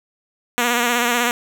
5% pulse tone with vibrato, 240 Hz, B3, 49 cents flat, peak -5 dBFS, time 0.58-1.31 s, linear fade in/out 0 ms, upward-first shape sine, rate 16 Hz, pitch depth 42 cents each way, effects none

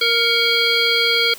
harmonic tone with a mistuned harmonic, 466.2 Hz, A#4, in tune, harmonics 1 / 3 / 5 / 7 / 9 / 10, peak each -23 / -23 / -20 / -19 / -22 / -23 dBFS, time 0.01-1.34 s, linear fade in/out 5 ms, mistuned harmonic 5, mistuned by -65 cents, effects white hiss -38 dBFS RMS until 1.38 s + high-pass 100 Hz 12 dB/octave

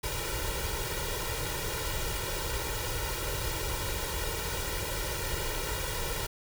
pink noise with comb filter, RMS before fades -33 dBFS, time 0.03-6.27 s, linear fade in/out 10 ms, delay 2.1 ms, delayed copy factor +0.95, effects none

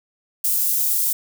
white high-pass noise, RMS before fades -20 dBFS, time 0.44-1.13 s, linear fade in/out 5 ms, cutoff 10000 Hz, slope 12 dB/octave, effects none

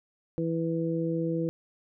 harmonic tone, 164.81 Hz, E3, in tune, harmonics 1 / 2 / 3, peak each -30 / -30 / -32 dBFS, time 0.38-1.49 s, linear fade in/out 0 ms, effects none

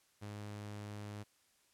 sawtooth tone, 103.83 Hz, G#2, in tune, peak -40 dBFS, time 0.21-1.24 s, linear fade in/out 20 ms, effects white hiss -72 dBFS RMS until 1.73 s + low-pass 11000 Hz 12 dB/octave

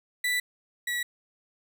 35% pulse tone pair in turn, 1975.5 / 1937.1 Hz, B6 / B6, 0 / -34 cents, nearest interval unison, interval 34 cents, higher first, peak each -23 / -26 dBFS, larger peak first, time 0.24-0.4 / 0.87-1.03 s, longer neither, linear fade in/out 5 ms, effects none

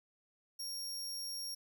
sawtooth tone, 5570 Hz, F8, 5 cents flat, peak -37 dBFS, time 0.59-1.55 s, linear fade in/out 10 ms, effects none

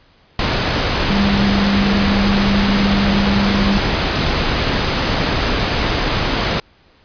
sine tone in noise, 199.7 Hz, G3, 32 cents sharp, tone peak -14 dBFS, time 1.1-3.78 s, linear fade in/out 2 ms, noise pink, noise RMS -17 dBFS, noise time 0.39-6.6 s, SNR 0 dB, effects pink hiss -52 dBFS RMS until 7.04 s + resampled to 11025 Hz

